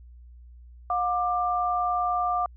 sine tone pair together, 716.2 / 1186 Hz, F5 / D6, +43 / +17 cents, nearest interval major sixth, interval 874 cents, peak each -25 / -26 dBFS, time 0.9-2.46 s, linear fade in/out 2 ms, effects added 60 Hz sine -45 dBFS peak until 2.56 s

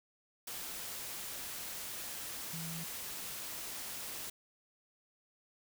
sine tone in noise, 164.81 Hz, E3, in tune, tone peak -42 dBFS, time 2.53-2.84 s, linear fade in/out 5 ms, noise white, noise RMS -43 dBFS, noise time 0.47-4.3 s, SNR -2 dB, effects none

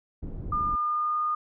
pink low-pass noise, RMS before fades -35 dBFS, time 0.22-0.76 s, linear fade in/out 10 ms, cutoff 240 Hz, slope 12 dB/octave
sine tone with pitch glide, 1208 to 1222.7 Hz, D6 to D#6, +48 to -31 cents, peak -24 dBFS, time 0.52-1.35 s, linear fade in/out 5 ms, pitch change +21 cents, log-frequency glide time 0.76-1.2 s
effects none

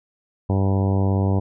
harmonic tone, 97.2 Hz, G2, 14 cents flat, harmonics 1 / 2 / 3 / 4 / 5 / 6 / 7 / 8 / 9 / 10, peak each -18 / -24 / -28 / -30 / -32 / -34 / -35 / -36 / -37 / -38 dBFS, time 0.49-1.4 s, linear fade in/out 10 ms, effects none

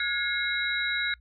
sine tone cluster, 1437 / 1664 / 2152 / 3859 Hz, F6 / G#6 / C7 / B7, +49 / +3 / +48 / -41 cents, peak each -31 dBFS, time 0-1.14 s, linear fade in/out 2 ms, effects noise-tail reverb RT60 0.1 s tail -25 dB re dry + added 60 Hz sine -53 dBFS peak until 1.2 s

